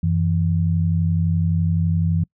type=tone pair together; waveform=sine; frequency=92.3 / 164.13 Hz; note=F#2 / E3; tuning=-4 / -7 cents; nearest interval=minor seventh; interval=997 cents; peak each=-19 dBFS; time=0.03-2.24 s; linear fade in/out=5 ms; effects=noise-tail reverb RT60 0.1 s tail -26 dB re dry